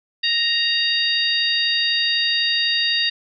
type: harmonic tone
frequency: 932 Hz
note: A#5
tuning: 1 cent flat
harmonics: 2 / 3 / 4 / 5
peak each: -24 / -23 / -21 / -23 dBFS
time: 0.23-3.1 s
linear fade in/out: 10 ms
effects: none